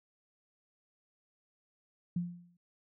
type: tone with exponential decay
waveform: sine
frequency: 174.61 Hz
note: F3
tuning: in tune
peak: -28 dBFS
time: 2.16-2.57 s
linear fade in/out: 5 ms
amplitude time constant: 87 ms
effects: none